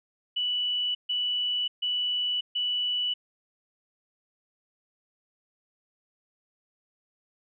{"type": "tone bursts", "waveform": "sine", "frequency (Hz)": 2960, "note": "F#7", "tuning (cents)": 0, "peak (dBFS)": -25, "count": 4, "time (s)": [0.36, 3.14], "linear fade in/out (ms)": 10, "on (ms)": 590, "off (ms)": 140, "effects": []}